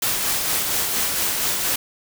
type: noise with tremolo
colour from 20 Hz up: white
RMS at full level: -21 dBFS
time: 0.02-1.76 s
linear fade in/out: 5 ms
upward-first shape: sine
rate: 4.3 Hz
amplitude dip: 30%
effects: none